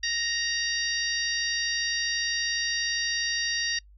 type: harmonic tone with a mistuned harmonic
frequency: 932.3 Hz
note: A#5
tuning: in tune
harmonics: 2 / 3 / 4 / 5 / 6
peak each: -30 / -35 / -34 / -31 / -33 dBFS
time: 0.03-3.79 s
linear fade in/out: 5 ms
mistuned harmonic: 6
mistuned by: +20 cents
effects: noise-tail reverb RT60 0.1 s tail -26 dB re dry + added 50 Hz sine -50 dBFS peak until 3.97 s